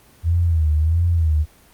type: tone with vibrato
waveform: sine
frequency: 81.1 Hz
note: E2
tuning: 28 cents flat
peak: -14 dBFS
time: 0.23-1.46 s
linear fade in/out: 50 ms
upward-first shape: sine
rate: 1.5 Hz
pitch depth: 110 cents each way
effects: pink hiss -51 dBFS RMS until 1.73 s + Opus 24 kbps

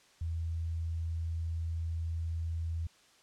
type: tone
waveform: sine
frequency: 82.41 Hz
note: E2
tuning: in tune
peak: -32 dBFS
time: 0.21-2.87 s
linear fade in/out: 5 ms
effects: white hiss -63 dBFS RMS until 3.22 s + low-pass 7000 Hz 12 dB/octave

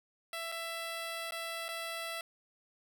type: tone with dropouts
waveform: 10% pulse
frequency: 665 Hz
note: E5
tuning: 15 cents sharp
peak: -29 dBFS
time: 0.33-2.21 s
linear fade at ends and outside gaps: 2 ms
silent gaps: 0.518-0.522 / 1.309-1.321 / 1.683-1.688 s
effects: none

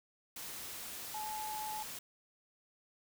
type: tone in noise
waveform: sine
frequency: 858 Hz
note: A5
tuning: 44 cents flat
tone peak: -39 dBFS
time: 1.14-1.83 s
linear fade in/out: 5 ms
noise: white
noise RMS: -45 dBFS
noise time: 0.36-1.99 s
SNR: +3 dB
effects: none

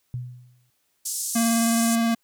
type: tone with exponential decay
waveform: sine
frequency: 123.9 Hz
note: B2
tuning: 6 cents sharp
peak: -25 dBFS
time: 0.14-0.7 s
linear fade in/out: 0 ms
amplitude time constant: 120 ms
type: band-pass noise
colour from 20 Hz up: white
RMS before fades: -29 dBFS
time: 1.05-1.96 s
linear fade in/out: 10 ms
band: 5900 to 10000 Hz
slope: 24 dB/octave
type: tone with vibrato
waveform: square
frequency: 230 Hz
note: A#3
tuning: 23 cents flat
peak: -20 dBFS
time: 1.35-2.15 s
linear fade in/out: 10 ms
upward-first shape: sine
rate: 19 Hz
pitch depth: 15 cents each way
effects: white hiss -70 dBFS RMS until 2.23 s

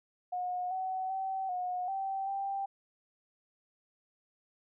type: tone with pitch steps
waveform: sine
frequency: 723 / 753 / 767 / 725 / 776 / 787 Hz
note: F#5 / F#5 / G5 / F#5 / G5 / G5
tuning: -40 / +30 / -38 / -35 / -18 / +7 cents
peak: -32 dBFS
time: 0.32-2.66 s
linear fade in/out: 10 ms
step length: 390 ms
effects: none

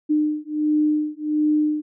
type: beating tone pair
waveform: sine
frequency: 302.1 / 303.5 Hz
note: D4 / D#4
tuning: +49 / -43 cents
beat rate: 1.4 Hz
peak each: -21 dBFS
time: 0.09-1.82 s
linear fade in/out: 20 ms
effects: none

